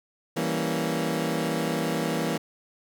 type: chord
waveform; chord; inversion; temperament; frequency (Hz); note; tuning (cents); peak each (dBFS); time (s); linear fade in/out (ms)
20% pulse; E diminished seventh; none; equal; 164.81 / 196 / 233.1 / 277.2; E3 / G3 / Bb3 / Db4; 0 / 0 / 0 / 0; -24 / -29 / -25 / -28; 0.36-2.38; 10
effects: none